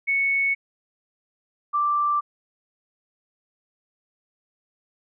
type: tone pair in turn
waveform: sine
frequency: 2213 / 1175.4 Hz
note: C#7 / D6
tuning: -3 / +1 cents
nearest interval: major seventh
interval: 1096 cents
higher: first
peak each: -19 dBFS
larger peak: neither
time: 0.07-0.55 / 1.73-2.21 s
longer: neither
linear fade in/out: 20 ms
effects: none